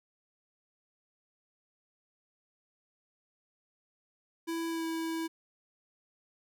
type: tone with pitch glide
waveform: square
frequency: 330.9 to 326.7 Hz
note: E4 to E4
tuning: +7 to -15 cents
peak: -33 dBFS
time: 4.47-5.28 s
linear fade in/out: 20 ms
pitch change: -22 cents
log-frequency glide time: 4.69-4.85 s
effects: none